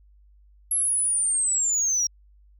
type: linear sweep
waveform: sine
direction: down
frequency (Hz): 11250 to 5588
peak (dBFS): -19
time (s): 0.71-2.07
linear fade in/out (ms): 5
effects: tanh soft clip ceiling -18 dBFS + added 50 Hz sine -52 dBFS peak until 2.59 s